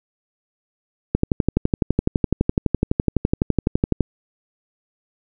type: click train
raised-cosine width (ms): 3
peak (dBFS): -3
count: 35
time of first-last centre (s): 1.15-4.007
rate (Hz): 11.9
effects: none